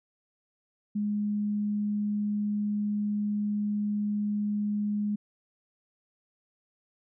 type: tone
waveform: sine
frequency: 207.7 Hz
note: G#3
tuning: in tune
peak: -26 dBFS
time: 0.95-5.16 s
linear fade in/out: 10 ms
effects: none